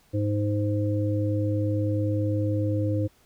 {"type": "harmonic tone", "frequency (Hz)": 103.83, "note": "G#2", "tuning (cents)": 0, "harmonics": [1, 3, 5], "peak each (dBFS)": [-24, -28, -31], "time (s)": [0.13, 3.08], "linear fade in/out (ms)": 20, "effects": ["pink hiss -61 dBFS RMS until 3.25 s"]}